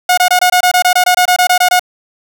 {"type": "tone bursts", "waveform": "sawtooth", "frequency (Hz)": 724, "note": "F#5", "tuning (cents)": -38, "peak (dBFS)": -3, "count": 16, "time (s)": [0.09, 1.795], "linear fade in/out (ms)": 5, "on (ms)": 85, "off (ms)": 23, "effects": []}